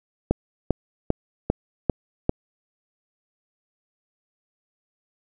click train, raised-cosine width 2 ms, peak -5 dBFS, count 6, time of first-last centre 0.31-2.294 s, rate 2.52 Hz, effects none

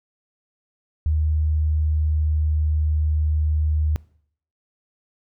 sine tone with pitch glide, 77.1 to 76.66 Hz, D#2 to D#2, -15 to -25 cents, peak -17 dBFS, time 1.06-3.96 s, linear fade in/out 0 ms, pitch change -10 cents, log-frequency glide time 1.27-2.78 s, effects noise-tail reverb RT60 0.6 s tail -22 dB re dry

